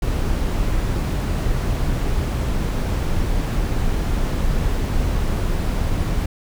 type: noise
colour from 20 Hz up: brown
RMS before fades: -20 dBFS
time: 0.02-6.26 s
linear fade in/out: 5 ms
effects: none